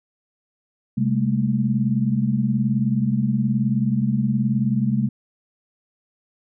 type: tone cluster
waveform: sine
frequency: 131.7 / 202.9 / 221.8 Hz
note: C3 / G#3 / A3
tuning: +12 / -40 / +14 cents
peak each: -22 dBFS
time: 0.97-5.09 s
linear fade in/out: 10 ms
effects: none